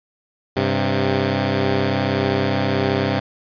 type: tone pair together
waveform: 10% pulse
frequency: 98.8 / 132.3 Hz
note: G2 / C3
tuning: +14 / +20 cents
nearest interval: perfect fourth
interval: 506 cents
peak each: -12 dBFS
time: 0.56-3.2 s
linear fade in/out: 10 ms
effects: resampled to 11025 Hz